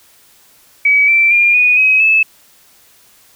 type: tone with pitch steps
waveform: sine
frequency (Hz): 2277 / 2340 / 2404 / 2470 / 2538 / 2608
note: C#7 / D7 / D7 / D#7 / D#7 / E7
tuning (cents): +46 / -7 / +40 / -13 / +34 / -19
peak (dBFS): -7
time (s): 0.85-2.23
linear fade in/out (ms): 5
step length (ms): 230
effects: white hiss -48 dBFS RMS until 3.35 s